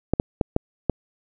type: clicks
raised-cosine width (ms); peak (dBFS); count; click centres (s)
2; -5; 5; 0.136 / 0.199 / 0.412 / 0.564 / 0.897
effects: none